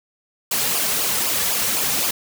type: noise with flanger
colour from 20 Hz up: white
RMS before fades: -21 dBFS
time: 0.51-2.11 s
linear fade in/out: 5 ms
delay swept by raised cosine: 0.5 to 3.2 ms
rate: 3.9 Hz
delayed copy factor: -0.65
effects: none